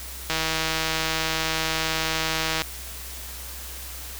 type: click train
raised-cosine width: 0.2 ms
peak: -7 dBFS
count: 372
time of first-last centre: 0.3-2.619 s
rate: 160 Hz
effects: added 63 Hz sine -39 dBFS peak until 4.19 s + white hiss -38 dBFS RMS until 4.19 s